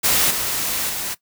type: noise with level steps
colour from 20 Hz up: white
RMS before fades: -17 / -23 / -26 dBFS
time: 0.03-1.15 s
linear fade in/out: 20 ms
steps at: 0.3 / 0.89 s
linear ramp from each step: 10 ms
effects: noise-tail reverb RT60 0.1 s tail -18 dB re dry